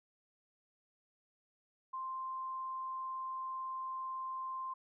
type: tone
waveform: sine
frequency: 1047 Hz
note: C6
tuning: 1 cent sharp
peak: -38 dBFS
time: 1.93-4.74 s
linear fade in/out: 10 ms
effects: none